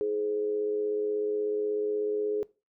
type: tone with amplitude modulation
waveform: sine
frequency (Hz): 420.9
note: G#4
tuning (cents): +23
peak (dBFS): -23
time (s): 0.01-2.43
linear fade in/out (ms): 0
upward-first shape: sine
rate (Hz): 100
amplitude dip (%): 55
effects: noise-tail reverb RT60 0.3 s tail -21 dB re dry